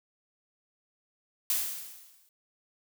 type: noise with exponential decay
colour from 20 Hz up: blue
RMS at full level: -26 dBFS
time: 1.5-2.29 s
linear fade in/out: 1 ms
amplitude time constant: 170 ms
effects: none